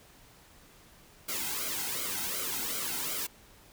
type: noise with flanger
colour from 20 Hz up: white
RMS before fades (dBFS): -34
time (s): 1.28-3.27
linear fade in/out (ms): 10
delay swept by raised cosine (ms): 1.1 to 1.75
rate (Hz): 2.7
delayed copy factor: -0.75
effects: pink hiss -57 dBFS RMS until 3.72 s